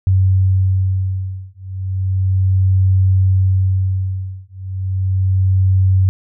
sine beating tone pair, 94.4 / 94.74 Hz, F#2 / F#2, +35 / +41 cents, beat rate 0.34 Hz, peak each -15 dBFS, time 0.07-6.09 s, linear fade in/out 0 ms, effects none

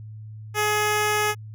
10% pulse tone, 421.3 Hz, G#4, 25 cents sharp, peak -12 dBFS, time 0.54-1.35 s, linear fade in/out 50 ms, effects added 108 Hz sine -36 dBFS peak until 1.54 s

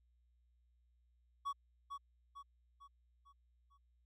triangle tone with echo, 1124 Hz, C#6, 24 cents sharp, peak -35 dBFS, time 1.45-1.53 s, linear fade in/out 20 ms, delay 450 ms, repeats 5, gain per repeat -6 dB, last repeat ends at 3.78 s, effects added 60 Hz sine -70 dBFS peak until 4.05 s

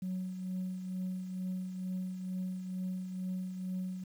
sine tone with tremolo, 185 Hz, F#3, in tune, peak -31 dBFS, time 0.02-4.04 s, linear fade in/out 5 ms, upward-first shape triangle, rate 2.2 Hz, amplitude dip 60%, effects tanh soft clip ceiling -31 dBFS + 10-bit

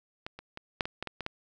clicks, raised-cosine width 0.3 ms, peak -21 / -27 / -24 / -10 / -19 / -18 / -20 / -20 / -17 dBFS, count 9, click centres 0.265 / 0.39 / 0.574 / 0.808 / 0.855 / 1.026 / 1.073 / 1.207 / 1.264 s, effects none

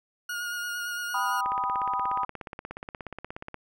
40% pulse tone with vibrato, 1435 Hz, F6, 47 cents sharp, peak -30 dBFS, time 0.29-1.41 s, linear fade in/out 5 ms, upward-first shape sine, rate 8.8 Hz, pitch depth 18 cents each way
sine chord, G augmented, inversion none, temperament equal, 784 / 987.8 / 1244.5 Hz, G5 / B5 / D#6, 0 / 0 / 0 cents, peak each -33 / -28 / -30 dBFS, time 1.14-2.25 s, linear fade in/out 5 ms
click train, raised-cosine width 0.5 ms, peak -22 dBFS, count 36, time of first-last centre 1.46-3.543 s, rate 16.8 Hz
effects none

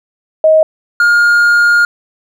sine / triangle tone pair in turn, 630 / 1418.4 Hz, D#5 / F6, +21 / +26 cents, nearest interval octave + major second, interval 1405 cents, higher second, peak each -4 dBFS, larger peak neither, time 0.44-0.63 / 1-1.85 s, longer second, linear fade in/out 2 ms, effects none

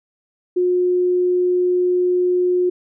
sine tone, 360 Hz, F#4, 47 cents flat, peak -14 dBFS, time 0.56-2.7 s, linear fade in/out 10 ms, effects none

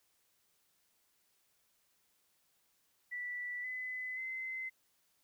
sine tone with pitch steps, 1965 / 2015 / 2056 Hz, B6 / B6 / C7, -9 / +34 / -31 cents, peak -38 dBFS, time 3.11-4.7 s, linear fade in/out 20 ms, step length 530 ms, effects white hiss -75 dBFS RMS until 5.23 s

